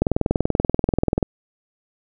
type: click train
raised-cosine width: 2 ms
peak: -4 dBFS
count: 26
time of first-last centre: 0.02-1.228 s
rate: 20.7 Hz
effects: none